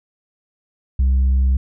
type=tone with tanh clipping; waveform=sine; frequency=65.41 Hz; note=C2; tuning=in tune; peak=-13 dBFS; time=0.99-1.57 s; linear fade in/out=5 ms; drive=2 dB; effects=none